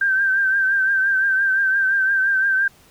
sine tone with vibrato, 1567 Hz, G6, 1 cent flat, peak -15 dBFS, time 0.01-2.68 s, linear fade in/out 5 ms, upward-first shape triangle, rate 5.8 Hz, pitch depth 53 cents each way, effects pink hiss -52 dBFS RMS until 2.9 s

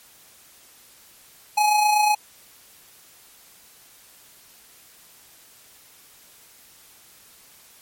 square tone with amplitude modulation, 842 Hz, G#5, 24 cents sharp, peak -15 dBFS, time 1.57-2.15 s, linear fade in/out 10 ms, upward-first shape sine, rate 28.2 Hz, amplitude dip 40%, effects white hiss -51 dBFS RMS until 7.81 s + MP3 64 kbps

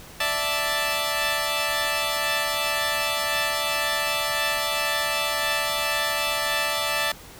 10% pulse chord, D suspended second, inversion none, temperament equal, 587.3 / 659.3 / 880 Hz, D5 / E5 / A5, 0 / 0 / 0 cents, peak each -19 dBFS, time 0.2-7.12 s, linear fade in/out 5 ms, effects pink hiss -44 dBFS RMS until 7.39 s

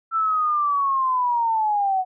sine linear sweep, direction down, 1338 to 735 Hz, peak -18 dBFS, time 0.11-2.05 s, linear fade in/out 50 ms, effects none

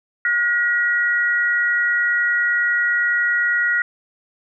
sine tone pair together, 1438.8 / 1909 Hz, F#6 / A#6, -49 / +41 cents, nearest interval perfect fourth, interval 490 cents, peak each -19 / -18 dBFS, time 0.25-3.82 s, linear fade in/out 2 ms, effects none

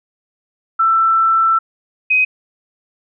sine tone pair in turn, 1333 / 2516 Hz, E6 / D#7, +19 / +19 cents, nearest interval major seventh, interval 1100 cents, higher second, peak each -10 dBFS, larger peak neither, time 0.79-1.59 / 2.1-2.25 s, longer first, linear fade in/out 10 ms, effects none

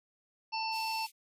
harmonic tone, 891 Hz, A5, 22 cents sharp, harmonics 1 / 3 / 5 / 6, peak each -34 / -39 / -41 / -42 dBFS, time 0.52-1.07 s, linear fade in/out 20 ms
white high-pass noise, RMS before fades -48 dBFS, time 0.71-1.12 s, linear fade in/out 50 ms, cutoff 2100 Hz, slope 96 dB/octave
effects resampled to 32000 Hz

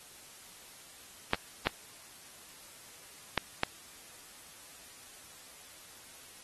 clicks, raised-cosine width 0.3 ms, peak -10 dBFS, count 4, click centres 1.334 / 1.67 / 3.377 / 3.634 s, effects white hiss -53 dBFS RMS until 6.43 s + AAC 32 kbps

